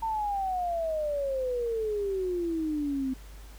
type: exponential sweep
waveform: sine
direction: down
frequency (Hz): 912 to 257.5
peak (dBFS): -27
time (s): 0.02-3.14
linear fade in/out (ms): 10
effects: added 50 Hz sine -44 dBFS peak until 3.58 s + pink hiss -54 dBFS RMS until 3.58 s